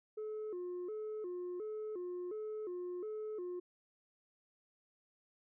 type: tone with vibrato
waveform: sine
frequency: 392 Hz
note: G4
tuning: in tune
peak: -37 dBFS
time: 0.17-3.6 s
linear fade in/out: 10 ms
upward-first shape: square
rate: 1.4 Hz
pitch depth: 160 cents each way
effects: tanh soft clip ceiling -38 dBFS